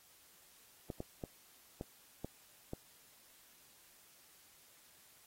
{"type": "clicks", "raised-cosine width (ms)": 2, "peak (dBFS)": -27, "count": 6, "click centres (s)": [0.902, 1.004, 1.238, 1.811, 2.246, 2.734], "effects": ["white hiss -64 dBFS RMS until 5.26 s", "AAC 48 kbps"]}